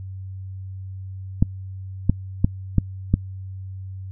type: clicks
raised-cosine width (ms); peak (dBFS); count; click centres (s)
5; -3; 5; 1.425 / 2.096 / 2.445 / 2.783 / 3.14
effects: noise-tail reverb RT60 0.1 s tail -25 dB re dry + added 95 Hz sine -31 dBFS peak until 4.11 s